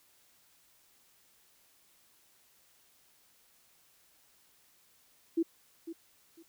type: tone with echo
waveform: sine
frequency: 331.1 Hz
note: E4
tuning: 8 cents sharp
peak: -25 dBFS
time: 5.37-5.43 s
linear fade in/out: 10 ms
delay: 500 ms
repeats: 2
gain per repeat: -13 dB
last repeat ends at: 6.43 s
effects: white hiss -66 dBFS RMS until 6.48 s